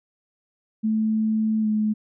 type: tone with pitch glide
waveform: sine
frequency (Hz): 218.4 to 214.2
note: A3 to A3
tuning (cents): -13 to -46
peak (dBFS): -19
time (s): 0.83-1.94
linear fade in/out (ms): 20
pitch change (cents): -33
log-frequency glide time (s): 1.61-1.67
effects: none